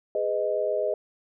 sine chord, G# minor, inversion none, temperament equal with one note detuned, 415.3 / 503.4 / 622.3 Hz, G#4 / B4 / D#5, 0 / +33 / 0 cents, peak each -29 / -29 / -26 dBFS, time 0.15-0.94 s, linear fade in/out 2 ms, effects none

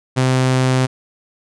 sawtooth tone, 129.4 Hz, C3, 19 cents flat, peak -9 dBFS, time 0.16-0.87 s, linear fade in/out 20 ms, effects resampled to 22050 Hz

